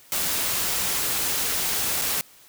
white noise with dropouts, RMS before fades -25 dBFS, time 0.12-2.21 s, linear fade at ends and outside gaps 0 ms, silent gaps 2.014-2.019 s, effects white hiss -52 dBFS RMS until 2.48 s

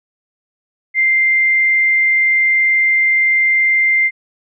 sine tone, 2093 Hz, C7, in tune, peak -10 dBFS, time 0.94-4.11 s, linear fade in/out 50 ms, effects none

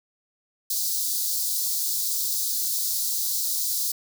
white high-pass noise, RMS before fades -26 dBFS, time 0.7-3.92 s, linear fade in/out 5 ms, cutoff 4000 Hz, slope 48 dB/octave, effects none

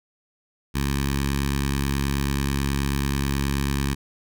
10% pulse tone with notch filter, 69.3 Hz, C#2, in tune, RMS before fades -24 dBFS, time 0.74-3.95 s, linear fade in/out 20 ms, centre 550 Hz, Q 0.53, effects none

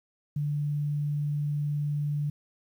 sine tone, 146.83 Hz, D3, in tune, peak -26 dBFS, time 0.36-2.3 s, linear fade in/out 5 ms, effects 10-bit

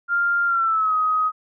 sine tone with pitch glide, 1396.9 to 1259 Hz, F6 to D#6, 0 to +20 cents, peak -17 dBFS, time 0.08-1.32 s, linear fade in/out 50 ms, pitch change -180 cents, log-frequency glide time 0.46-0.95 s, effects none

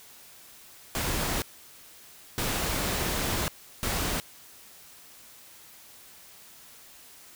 pink noise bursts at uneven times, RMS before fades -29 dBFS, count 3, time 0.95-1.42 / 2.38-3.48 / 3.83-4.2 s, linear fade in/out 0 ms, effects white hiss -51 dBFS RMS until 7.35 s

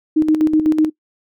sine tone with tremolo, 310.8 Hz, D#4, 2 cents flat, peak -9 dBFS, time 0.16-0.9 s, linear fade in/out 10 ms, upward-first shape square, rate 8 Hz, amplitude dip 60%, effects noise-tail reverb RT60 0.1 s tail -19 dB re dry

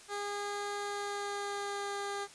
15% pulse tone with pitch glide, 407.8 to 402.4 Hz, G#4 to G4, -32 to +45 cents, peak -29 dBFS, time 0.08-2.28 s, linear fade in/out 50 ms, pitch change -23 cents, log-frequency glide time 0.77-1.95 s, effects white hiss -54 dBFS RMS until 2.34 s + resampled to 22050 Hz

